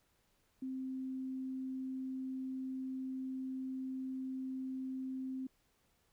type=tone; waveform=sine; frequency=261.6 Hz; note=C4; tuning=in tune; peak=-38 dBFS; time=0.62-5.47 s; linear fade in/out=5 ms; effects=pink hiss -75 dBFS RMS until 6.12 s